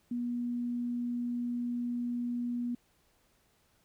sine tone, 241.4 Hz, B3, 39 cents flat, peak -31 dBFS, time 0.11-2.75 s, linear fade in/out 5 ms, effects pink hiss -70 dBFS RMS until 3.84 s

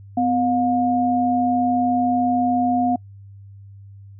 sine tone pair together, 252.4 / 713.9 Hz, B3 / F5, +38 / +38 cents, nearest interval octave + tritone, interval 1800 cents, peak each -19 dBFS, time 0.17-2.96 s, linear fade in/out 5 ms, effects noise-tail reverb RT60 0.1 s tail -26 dB re dry + added 99 Hz sine -39 dBFS peak until 4.19 s

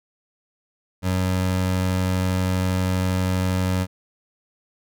25% pulse tone, 92.5 Hz, F#2, in tune, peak -16 dBFS, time 1.02-3.87 s, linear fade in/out 50 ms, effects none

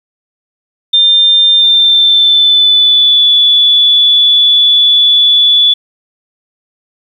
sine tone with pitch glide, 3600 to 3445 Hz, A7 to A7, +39 to -37 cents, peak -4 dBFS, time 0.93-5.74 s, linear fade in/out 10 ms, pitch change -76 cents, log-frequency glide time 1.58-3.3 s, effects 7-bit

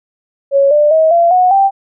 sine tone with pitch steps, 554.4 / 594.2 / 636.8 / 682.5 / 731.5 / 784 Hz, C#5 / D5 / D#5 / F5 / F#5 / G5, 0 / +20 / +40 / -40 / -20 / 0 cents, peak -6 dBFS, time 0.51-1.71 s, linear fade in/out 50 ms, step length 200 ms, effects none

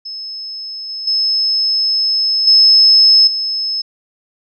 sine tone with level steps, 5200 Hz, E8, 24 cents flat, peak -24 / -22 / -12 / -5 / -16 dBFS, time 0.05-3.82 s, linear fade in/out 10 ms, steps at 0.89 / 1.07 / 2.47 / 3.27 s, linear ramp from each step 5 ms, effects none

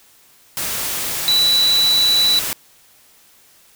sine tone in noise, 3951 Hz, B7, in tune, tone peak -12 dBFS, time 1.28-2.39 s, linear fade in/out 0 ms, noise white, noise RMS -23 dBFS, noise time 0.57-2.53 s, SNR +8 dB, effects white hiss -51 dBFS RMS until 3.75 s

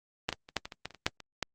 clicks, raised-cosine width 0.2 ms, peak -10 / -15 / -30 / -10 / -21 / -24 / -17 / -30 / -30 / -7 / -27 / -12 dBFS, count 12, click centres 0.29 / 0.327 / 0.489 / 0.567 / 0.655 / 0.722 / 0.856 / 0.907 / 0.947 / 1.065 / 1.203 / 1.427 s, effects Opus 32 kbps

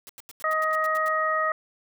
white noise bursts, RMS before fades -43 dBFS, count 10, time 0.07-1.083 s, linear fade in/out 0 ms, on 23 ms, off 87 ms
harmonic tone, 628 Hz, D#5, 16 cents sharp, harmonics 1 / 2 / 3, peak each -28 / -24 / -28 dBFS, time 0.44-1.52 s, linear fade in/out 2 ms
clicks, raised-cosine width 0.2 ms, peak -34 / -42 dBFS, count 2, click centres 0.712 / 0.828 s
effects none

